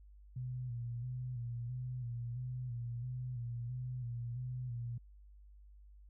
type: tone with vibrato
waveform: sine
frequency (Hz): 122.4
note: B2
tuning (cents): -15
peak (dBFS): -38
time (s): 0.36-4.98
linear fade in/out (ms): 5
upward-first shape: square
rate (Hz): 1.5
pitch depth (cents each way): 50
effects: added 50 Hz sine -55 dBFS peak until 6.09 s